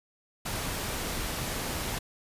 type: noise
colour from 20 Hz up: pink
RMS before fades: -33 dBFS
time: 0.45-1.99 s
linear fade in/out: 10 ms
effects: resampled to 32000 Hz